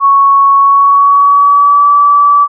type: tone with pitch glide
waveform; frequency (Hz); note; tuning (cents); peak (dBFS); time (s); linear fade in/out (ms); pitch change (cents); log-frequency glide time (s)
sine; 1108.7 to 1153.8; C#6 to D6; 0 to -31; -3; 0-2.48; 50; +69; 0.57-1.88
effects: none